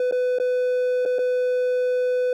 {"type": "tone with dropouts", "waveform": "triangle", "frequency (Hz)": 500, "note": "B4", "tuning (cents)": 21, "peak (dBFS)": -17, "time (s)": [0, 2.33], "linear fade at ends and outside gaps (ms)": 2, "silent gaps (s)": [[0.112, 0.123], [0.386, 0.399], [1.053, 1.059], [1.185, 1.19]], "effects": []}